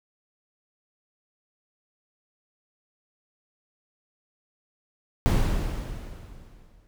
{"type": "noise with exponential decay", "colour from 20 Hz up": "brown", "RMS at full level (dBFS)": -18, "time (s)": [5.26, 6.87], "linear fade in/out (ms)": 0, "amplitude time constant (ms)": 350, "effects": []}